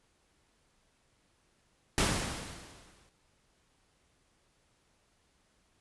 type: noise with exponential decay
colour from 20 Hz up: pink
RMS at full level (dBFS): -26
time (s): 1.98-3.09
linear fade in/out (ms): 0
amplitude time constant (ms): 240
effects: pink hiss -71 dBFS RMS until 5.8 s + resampled to 24000 Hz